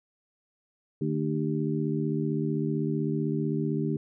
harmonic tone with a mistuned harmonic, 75.7 Hz, D#2, 47 cents flat, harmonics 2 / 3 / 4 / 5, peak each -29 / -31 / -32 / -33 dBFS, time 1.01-3.97 s, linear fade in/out 5 ms, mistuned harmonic 5, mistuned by +68 cents, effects none

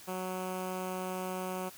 10% pulse tone with notch filter, 185 Hz, F#3, in tune, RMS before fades -37 dBFS, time 0.07-1.7 s, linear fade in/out 20 ms, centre 4200 Hz, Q 0.84, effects white hiss -52 dBFS RMS until 1.77 s

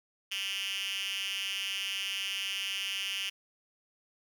5% pulse tone with high-pass filter, 196 Hz, G3, in tune, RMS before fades -35 dBFS, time 0.31-3.3 s, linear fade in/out 10 ms, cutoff 3000 Hz, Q 7.6, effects none

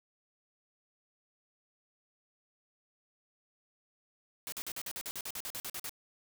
white noise bursts, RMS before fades -40 dBFS, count 15, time 4.47-5.894 s, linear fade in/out 0 ms, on 52 ms, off 46 ms, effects none

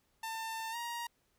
sawtooth tone with pitch glide, 896 to 943.3 Hz, A5 to A#5, +31 to +20 cents, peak -34 dBFS, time 0.23-1.07 s, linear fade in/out 5 ms, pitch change +89 cents, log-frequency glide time 0.71-0.76 s, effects pink hiss -75 dBFS RMS until 1.38 s

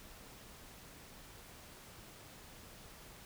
silence, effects pink hiss -55 dBFS RMS until 3.25 s

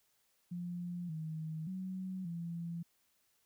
sine tone with pitch steps, 175.5 / 158.2 / 187 / 169.2 Hz, F3 / D#3 / F#3 / E3, +9 / +29 / +19 / +45 cents, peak -38 dBFS, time 0.51-2.83 s, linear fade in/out 10 ms, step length 580 ms, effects white hiss -75 dBFS RMS until 3.45 s

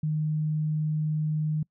sine tone, 153.9 Hz, D#3, 19 cents flat, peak -24 dBFS, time 0.03-1.63 s, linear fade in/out 5 ms, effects noise-tail reverb RT60 0.1 s tail -26 dB re dry

